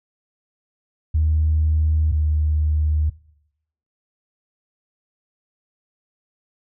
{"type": "tone pair in turn", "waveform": "sine", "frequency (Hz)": [77.78, 76.4], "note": ["D#2", "D#2"], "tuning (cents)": [0, -31], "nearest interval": "unison", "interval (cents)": 31, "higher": "first", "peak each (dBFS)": [-14, -15], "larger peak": "first", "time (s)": [[1.14, 2.12], [2.12, 3.1]], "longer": "neither", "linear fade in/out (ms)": 10, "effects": ["noise-tail reverb RT60 0.8 s tail -22 dB re dry", "tanh soft clip ceiling -10 dBFS"]}